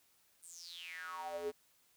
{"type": "tone with high-pass filter sweep", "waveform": "square", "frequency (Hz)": 85.7, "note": "F2", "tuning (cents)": -32, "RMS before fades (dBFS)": -45, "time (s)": [0.42, 1.52], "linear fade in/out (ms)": 20, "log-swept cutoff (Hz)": [9500, 360], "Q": 9.4, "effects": ["white hiss -71 dBFS RMS until 1.96 s"]}